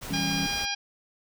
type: noise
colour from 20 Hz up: pink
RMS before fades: -38 dBFS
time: 0.01-0.66 s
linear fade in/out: 20 ms
type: chord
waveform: sine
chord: C# diminished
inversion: first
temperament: equal with one note detuned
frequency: 163.3 / 196 / 277.2 Hz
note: E3 / G3 / C#4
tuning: -16 / 0 / 0 cents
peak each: -32 dBFS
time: 0.1-0.47 s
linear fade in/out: 10 ms
type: harmonic tone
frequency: 808 Hz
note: G#5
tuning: 48 cents flat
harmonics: 1 / 2 / 3 / 4 / 5 / 6 / 7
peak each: -36 / -36 / -34 / -34 / -39 / -34 / -36 dBFS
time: 0.13-0.75 s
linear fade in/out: 10 ms
effects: none